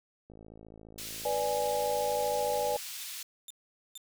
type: click train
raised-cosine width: 2 ms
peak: -37 dBFS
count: 135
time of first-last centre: 0.3-2.759 s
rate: 54.5 Hz
type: high-pass noise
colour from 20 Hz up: pink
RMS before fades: -41 dBFS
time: 0.98-3.23 s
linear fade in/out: 5 ms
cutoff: 3100 Hz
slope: 12 dB/octave
type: chord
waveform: sine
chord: G# diminished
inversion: first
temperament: equal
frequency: 493.9 / 587.3 / 830.6 Hz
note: B4 / D5 / G#5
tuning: 0 / 0 / 0 cents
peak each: -32 dBFS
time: 1.25-2.77 s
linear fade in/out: 5 ms
type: tone bursts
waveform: 15% pulse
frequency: 3600 Hz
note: A7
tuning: 39 cents sharp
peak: -35 dBFS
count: 3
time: 3.01-3.976 s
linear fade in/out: 0 ms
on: 22 ms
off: 450 ms
effects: none